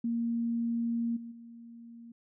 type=tone with level steps; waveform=sine; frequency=233.1 Hz; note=A#3; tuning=in tune; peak=-28 / -40 / -46 dBFS; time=0.04-2.12 s; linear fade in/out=5 ms; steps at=1.16 / 1.31 s; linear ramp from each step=10 ms; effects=none